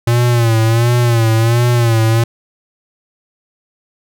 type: tone with vibrato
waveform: square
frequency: 116.54 Hz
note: A#2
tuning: in tune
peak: -10 dBFS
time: 0.07-2.24 s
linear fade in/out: 5 ms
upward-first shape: sine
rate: 1.4 Hz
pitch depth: 74 cents each way
effects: none